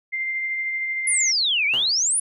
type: tone with tremolo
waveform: sine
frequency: 2093 Hz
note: C7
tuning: in tune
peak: -22 dBFS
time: 0.12-1.32 s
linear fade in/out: 20 ms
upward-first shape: sine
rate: 13 Hz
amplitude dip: 25%
type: exponential two-way sweep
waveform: sine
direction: down then up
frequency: 10450 to 2219 to 10450 Hz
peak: -18 dBFS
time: 1.07-2.2 s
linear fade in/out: 5 ms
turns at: 1.66 s
type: tone with exponential decay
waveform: 5% pulse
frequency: 130 Hz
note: C3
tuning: 11 cents flat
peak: -22 dBFS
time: 1.73-2.06 s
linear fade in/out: 5 ms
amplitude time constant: 71 ms
effects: none